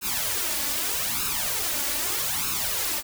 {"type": "noise with flanger", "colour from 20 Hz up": "white", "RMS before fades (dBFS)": -27, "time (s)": [0.01, 3.03], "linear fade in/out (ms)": 50, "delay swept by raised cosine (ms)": [0.75, 3.55], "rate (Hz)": 0.81, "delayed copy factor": 0.75, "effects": []}